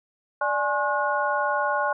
sine tone cluster, 588 / 838 / 1078 / 1450 Hz, D5 / G#5 / C#6 / F#6, +2 / +15 / -49 / -35 cents, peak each -27 dBFS, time 0.41-1.93 s, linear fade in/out 5 ms, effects none

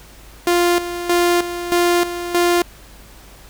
sawtooth tone with tremolo, 349.2 Hz, F4, in tune, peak -9 dBFS, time 0.47-2.62 s, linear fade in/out 2 ms, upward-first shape square, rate 1.6 Hz, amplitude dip 70%, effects added 50 Hz sine -43 dBFS peak until 3.49 s + pink hiss -44 dBFS RMS until 3.49 s

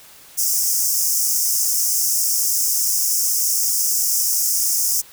pink high-pass noise, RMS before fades -19 dBFS, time 0.37-5.02 s, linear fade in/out 20 ms, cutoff 5200 Hz, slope 96 dB/octave, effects white hiss -45 dBFS RMS until 5.12 s

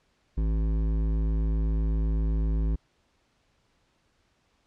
triangle tone with hard clipping, 53.9 Hz, A1, 35 cents flat, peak -25 dBFS, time 0.37-2.76 s, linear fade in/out 10 ms, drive 16 dB, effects pink hiss -69 dBFS RMS until 4.66 s + low-pass 6000 Hz 12 dB/octave

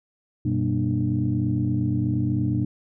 sine tone cluster, 94 / 122.5 / 195.9 / 239.2 / 300.2 Hz, F#2 / B2 / G3 / A#3 / D4, +28 / -14 / -1 / +45 / +38 cents, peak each -29 / -23 / -29 / -30 / -26 dBFS, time 0.45-2.65 s, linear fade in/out 5 ms, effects tanh soft clip ceiling -11 dBFS

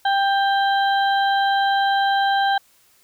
harmonic tone, 790 Hz, G5, 13 cents sharp, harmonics 1 / 2 / 4 / 5, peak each -17 / -23 / -29 / -31 dBFS, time 0.05-2.58 s, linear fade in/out 5 ms, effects white hiss -57 dBFS RMS until 3.03 s

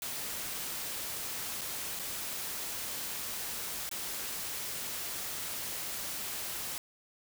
white noise with dropouts, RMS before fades -38 dBFS, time 0.02-6.78 s, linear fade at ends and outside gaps 1 ms, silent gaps 1.611-1.615 / 1.991-1.995 / 3.892-3.913 s, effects none

